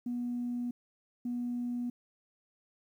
sine tone pair in turn, 242.9 / 242.9 Hz, B3 / B3, -29 / -29 cents, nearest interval unison, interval 0 cents, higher neither, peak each -31 / -31 dBFS, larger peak neither, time 0.06-0.71 / 1.25-1.9 s, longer neither, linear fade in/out 5 ms, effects tanh soft clip ceiling -28 dBFS + 11-bit

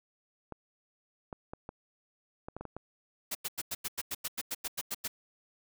clicks, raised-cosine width 1 ms, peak -26 dBFS, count 9, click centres 0.523 / 1.328 / 1.535 / 1.691 / 2.485 / 2.566 / 2.61 / 2.653 / 2.766 s
white noise bursts, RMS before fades -35 dBFS, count 14, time 3.31-5.08 s, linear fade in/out 10 ms, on 41 ms, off 92 ms
effects none

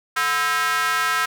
square tone with high-pass filter, 145.5 Hz, D3, 16 cents flat, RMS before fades -21 dBFS, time 0.16-1.26 s, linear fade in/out 10 ms, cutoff 1400 Hz, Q 3.3, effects none

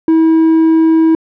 triangle tone with quantisation, 322.9 Hz, E4, 36 cents flat, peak -4 dBFS, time 0.08-1.15 s, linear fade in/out 2 ms, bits 5, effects low-pass 2000 Hz 12 dB/octave

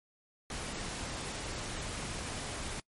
pink noise, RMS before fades -39 dBFS, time 0.5-2.8 s, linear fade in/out 2 ms, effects noise-tail reverb RT60 0.1 s tail -24 dB re dry + MP3 48 kbps

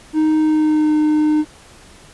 triangle tone with pitch glide, 311.1 to 304.7 Hz, D#4 to D#4, 0 to -36 cents, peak -10 dBFS, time 0.13-1.45 s, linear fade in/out 50 ms, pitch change -36 cents, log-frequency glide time 0.38-0.94 s, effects pink hiss -44 dBFS RMS until 2.13 s + resampled to 24000 Hz

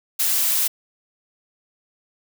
blue noise, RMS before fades -20 dBFS, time 0.19-0.68 s, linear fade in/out 10 ms, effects none

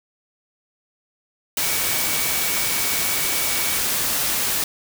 sine tone in noise, 2267 Hz, C#7, 38 cents sharp, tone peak -31 dBFS, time 1.62-3.78 s, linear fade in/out 2 ms, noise white, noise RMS -22 dBFS, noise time 1.57-4.64 s, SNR -12 dB, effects none

